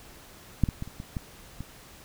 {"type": "clicks", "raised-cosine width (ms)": 5, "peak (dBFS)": [-8, -17, -20, -29, -24, -18, -23], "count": 7, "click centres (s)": [0.637, 0.688, 0.824, 0.876, 1.001, 1.168, 1.606], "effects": ["pink hiss -50 dBFS RMS until 2.04 s"]}